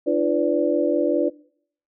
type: tone cluster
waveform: sine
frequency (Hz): 297.3 / 342.5 / 498.9 / 580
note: D4 / F4 / B4 / D5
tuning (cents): +21 / -34 / +17 / -22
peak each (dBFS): -23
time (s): 0.06-1.3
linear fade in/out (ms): 20
effects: noise-tail reverb RT60 0.6 s tail -22 dB re dry